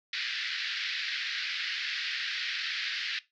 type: band-pass noise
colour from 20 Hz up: pink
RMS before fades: -34 dBFS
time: 0.13-3.19 s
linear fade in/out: 2 ms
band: 1600 to 4900 Hz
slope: 48 dB/octave
effects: noise-tail reverb RT60 0.2 s tail -18 dB re dry